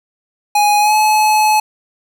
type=tone with pitch glide; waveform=square; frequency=830.6 to 856.4 Hz; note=G#5 to A5; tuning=0 to -47 cents; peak=-10 dBFS; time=0.55-1.6 s; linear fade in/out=5 ms; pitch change=+53 cents; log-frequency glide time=0.79-0.95 s; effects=none